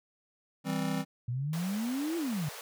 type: chord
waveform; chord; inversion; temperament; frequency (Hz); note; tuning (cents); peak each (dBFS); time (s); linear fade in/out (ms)
square; C major; first; just; 163.52 / 196.22 / 261.6; E3 / G3 / C4; -14 / +2 / 0; -35; 0.64-1.05; 50
type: exponential two-way sweep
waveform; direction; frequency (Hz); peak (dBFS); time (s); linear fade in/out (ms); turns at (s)
sine; up then down; 116.54 to 346.7 to 138.4; -30; 1.28-2.49; 5; 2.17
type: high-pass noise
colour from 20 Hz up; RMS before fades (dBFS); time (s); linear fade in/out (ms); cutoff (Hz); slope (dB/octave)
pink; -44; 1.53-2.61; 2; 430; 96
effects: none